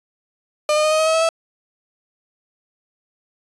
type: tone with pitch steps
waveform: 35% pulse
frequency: 603 / 610.4 / 617.8 / 625.3 / 633 / 640.7 / 648.5 / 656.4 Hz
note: D5 / D#5 / D#5 / D#5 / D#5 / E5 / E5 / E5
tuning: +46 / -33 / -12 / +8 / +30 / -49 / -28 / -8 cents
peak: -13 dBFS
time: 0.69-1.29 s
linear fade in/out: 2 ms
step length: 75 ms
effects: resampled to 24000 Hz